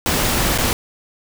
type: noise with dropouts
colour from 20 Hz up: pink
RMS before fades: -18 dBFS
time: 0.06-0.73 s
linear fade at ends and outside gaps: 0 ms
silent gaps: 0.577-0.585 s
effects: none